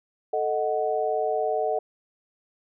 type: chord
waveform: sine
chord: D# diminished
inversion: second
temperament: equal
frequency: 440 / 622.3 / 740 Hz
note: A4 / D#5 / F#5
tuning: 0 / 0 / 0 cents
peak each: -27 dBFS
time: 0.33-1.79 s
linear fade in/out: 5 ms
effects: none